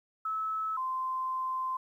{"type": "tone pair in turn", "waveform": "sine", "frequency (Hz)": [1300, 1038.1], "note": ["E6", "C6"], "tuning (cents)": [-24, -14], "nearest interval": "major third", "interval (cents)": 390, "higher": "first", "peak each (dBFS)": [-30, -30], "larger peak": "neither", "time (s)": [[0.25, 0.77], [0.77, 1.77]], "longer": "second", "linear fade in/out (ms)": 5, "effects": ["11-bit"]}